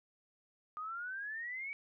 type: exponential sweep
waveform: sine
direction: up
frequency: 1218 to 2281 Hz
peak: -39 dBFS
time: 0.77-1.73 s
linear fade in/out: 0 ms
effects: none